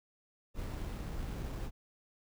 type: noise with sample-and-hold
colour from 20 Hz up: brown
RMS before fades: -39 dBFS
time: 0.54-1.71 s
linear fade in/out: 50 ms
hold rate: 6300 Hz
effects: none